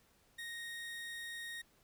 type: tone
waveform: 30% pulse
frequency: 1864 Hz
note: A#6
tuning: 1 cent flat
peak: -40 dBFS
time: 0.38-1.62 s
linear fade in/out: 10 ms
effects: pink hiss -70 dBFS RMS until 1.83 s